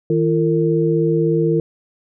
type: tone cluster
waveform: sine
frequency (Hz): 159.5 / 339.5 / 455.7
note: D#3 / F4 / A#4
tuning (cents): +43 / -49 / -39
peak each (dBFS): -18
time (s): 0.1-1.6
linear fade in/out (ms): 2
effects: none